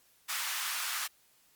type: high-pass noise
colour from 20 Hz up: pink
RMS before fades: -35 dBFS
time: 0.28-1.08 s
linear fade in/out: 20 ms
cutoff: 1100 Hz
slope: 24 dB/octave
effects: white hiss -66 dBFS RMS until 1.55 s + Opus 48 kbps